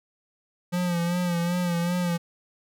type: tone with vibrato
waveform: square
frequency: 174.61 Hz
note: F3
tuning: in tune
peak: -24 dBFS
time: 0.72-2.18 s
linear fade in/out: 20 ms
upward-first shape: sine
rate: 2.6 Hz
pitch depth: 47 cents each way
effects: none